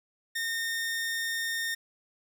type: tone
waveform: sawtooth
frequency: 1830 Hz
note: A#6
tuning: 32 cents flat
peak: -26 dBFS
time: 0.35-1.75 s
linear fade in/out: 10 ms
effects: 11-bit